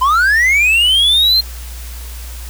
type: linear sweep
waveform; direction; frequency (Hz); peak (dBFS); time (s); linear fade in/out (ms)
triangle; up; 990 to 4208; -7; 0.01-1.41; 10
effects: added 60 Hz sine -26 dBFS peak until 2.49 s + white hiss -35 dBFS RMS until 2.49 s